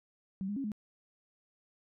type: tone with pitch steps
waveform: sine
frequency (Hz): 191.7 / 205.4 / 273.9 / 210.9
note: G3 / G#3 / C#4 / G#3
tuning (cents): -38 / -19 / -21 / +27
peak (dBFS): -33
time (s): 0.41-0.718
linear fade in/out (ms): 0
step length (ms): 77
effects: none